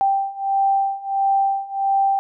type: beating tone pair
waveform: sine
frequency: 784 / 785.5 Hz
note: G5 / G5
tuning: 0 / +3 cents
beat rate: 1.5 Hz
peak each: -21 / -19 dBFS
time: 0.01-2.19 s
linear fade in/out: 0 ms
effects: none

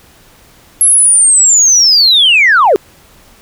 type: linear sweep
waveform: sine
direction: down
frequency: 11170 to 349.2 Hz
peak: -3 dBFS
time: 0.81-2.76 s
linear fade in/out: 0 ms
effects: tanh soft clip ceiling 0 dBFS + pink hiss -43 dBFS RMS until 3.41 s

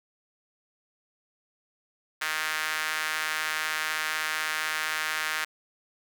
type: tone with high-pass filter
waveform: sawtooth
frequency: 155.9 Hz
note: D#3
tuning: 4 cents sharp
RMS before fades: -30 dBFS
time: 2.21-5.45 s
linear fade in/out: 10 ms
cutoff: 1600 Hz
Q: 2
effects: none

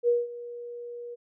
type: tone with ADSR envelope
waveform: sine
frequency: 478.7 Hz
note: A#4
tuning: 46 cents sharp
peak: -18 dBFS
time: 0.03-1.16 s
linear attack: 51 ms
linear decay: 190 ms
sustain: -18 dB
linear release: 25 ms
effects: none

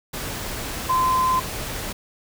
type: tone in noise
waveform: sine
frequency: 1031 Hz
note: C6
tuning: 26 cents flat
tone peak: -17 dBFS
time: 0.89-1.4 s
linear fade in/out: 10 ms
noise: pink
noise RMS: -30 dBFS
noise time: 0.13-1.93 s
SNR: +10 dB
effects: none

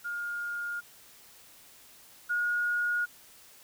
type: tone pair in turn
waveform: sine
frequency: 1418 / 1439.5 Hz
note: F6 / F#6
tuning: +26 / -48 cents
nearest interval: unison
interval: 26 cents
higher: second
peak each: -32 / -26 dBFS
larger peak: second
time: 0.04-0.81 / 2.29-3.06 s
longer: neither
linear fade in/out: 20 ms
effects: white hiss -55 dBFS RMS until 3.63 s

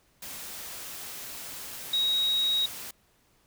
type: tone in noise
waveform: sine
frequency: 3800 Hz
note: A#7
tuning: 33 cents sharp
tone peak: -23 dBFS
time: 1.93-2.66 s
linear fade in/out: 5 ms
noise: white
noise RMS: -40 dBFS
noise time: 0.22-2.91 s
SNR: +14 dB
effects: pink hiss -66 dBFS RMS until 3.46 s

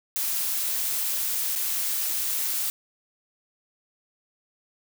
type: noise with dropouts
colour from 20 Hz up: blue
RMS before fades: -27 dBFS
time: 0.16-2.7 s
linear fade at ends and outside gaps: 0 ms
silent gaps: 1.553-1.559 s
effects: none

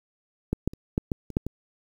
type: clicks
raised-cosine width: 3 ms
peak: -11 / -11 / -27 / -10 / -13 / -25 / -9 / -18 dBFS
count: 8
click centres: 0.53 / 0.676 / 0.735 / 0.979 / 1.118 / 1.303 / 1.369 / 1.466 s
effects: 8-bit

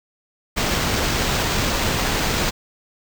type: noise with sample-and-hold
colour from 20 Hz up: pink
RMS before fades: -21 dBFS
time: 0.56-2.51 s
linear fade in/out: 20 ms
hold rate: 11025 Hz
effects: none

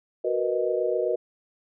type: chord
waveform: sine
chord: B major seventh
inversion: second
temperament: equal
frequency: 370 / 466.2 / 493.9 / 622.3 Hz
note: F#4 / A#4 / B4 / D#5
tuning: 0 / 0 / 0 / 0 cents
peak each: -28 dBFS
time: 0.24-1.16 s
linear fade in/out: 10 ms
effects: none

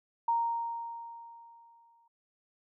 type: tone with exponential decay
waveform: sine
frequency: 930 Hz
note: A#5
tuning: 4 cents flat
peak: -24 dBFS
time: 0.28-2.08 s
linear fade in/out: 5 ms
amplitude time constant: 390 ms
effects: none

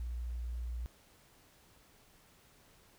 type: tone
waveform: sine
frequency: 59.7 Hz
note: A#1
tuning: 42 cents sharp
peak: -36 dBFS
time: 0-0.86 s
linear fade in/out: 0 ms
effects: pink hiss -64 dBFS RMS until 2.98 s

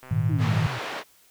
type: click train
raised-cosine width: 0.5 ms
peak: -29 dBFS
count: 77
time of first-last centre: 0.03-0.619 s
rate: 129 Hz
type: chord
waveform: sine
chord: Ab suspended second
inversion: none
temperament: equal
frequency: 103.83 / 116.54 / 155.56 Hz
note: Ab2 / Bb2 / Eb3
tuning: 0 / 0 / 0 cents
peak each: -25 / -25 / -25 dBFS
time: 0.11-0.67 s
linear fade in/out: 5 ms
type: exponential sweep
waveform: sine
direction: down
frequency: 331.5 to 112.6 Hz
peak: -31 dBFS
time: 0.29-0.79 s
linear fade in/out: 10 ms
type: band-pass noise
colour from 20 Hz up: pink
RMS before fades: -33 dBFS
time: 0.38-1.04 s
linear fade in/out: 50 ms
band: 490 to 3000 Hz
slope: 12 dB/octave
effects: white hiss -58 dBFS RMS until 1.3 s

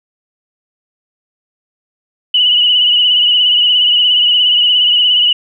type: tone with vibrato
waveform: sine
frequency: 2945 Hz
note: F#7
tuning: 9 cents flat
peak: -7 dBFS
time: 2.34-5.33 s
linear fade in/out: 5 ms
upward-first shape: sine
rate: 17 Hz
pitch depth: 48 cents each way
effects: none

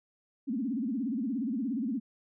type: tone with vibrato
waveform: sine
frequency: 246.9 Hz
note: B3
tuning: in tune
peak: -29 dBFS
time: 0.47-2 s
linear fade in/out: 20 ms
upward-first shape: sine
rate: 17 Hz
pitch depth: 250 cents each way
effects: none

